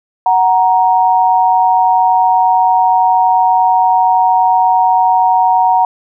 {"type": "tone pair together", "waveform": "sine", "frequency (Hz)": [743, 936.1], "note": ["F#5", "A#5"], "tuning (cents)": [7, 7], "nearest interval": "major third", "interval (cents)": 400, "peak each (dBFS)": -10, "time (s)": [0.26, 5.85], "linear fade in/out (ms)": 2, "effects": []}